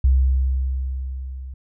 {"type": "tone with level ramp", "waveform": "sine", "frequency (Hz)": 65.41, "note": "C2", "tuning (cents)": 0, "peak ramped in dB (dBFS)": [-11, -31], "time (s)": [0.04, 1.54], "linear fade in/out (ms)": 5, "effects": []}